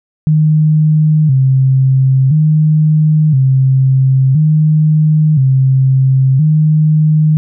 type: tone with vibrato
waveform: sine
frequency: 143.2 Hz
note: D3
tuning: 43 cents flat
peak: -6 dBFS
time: 0.27-7.37 s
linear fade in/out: 0 ms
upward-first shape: square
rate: 0.49 Hz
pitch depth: 130 cents each way
effects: none